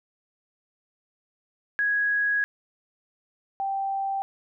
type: tone pair in turn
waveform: sine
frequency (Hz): 1661.2 / 782.6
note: G#6 / G5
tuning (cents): 0 / -3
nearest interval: octave + minor second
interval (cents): 1303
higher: first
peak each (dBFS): -21 / -25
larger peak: first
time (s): 1.79-2.44 / 3.6-4.22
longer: first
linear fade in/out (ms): 0
effects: none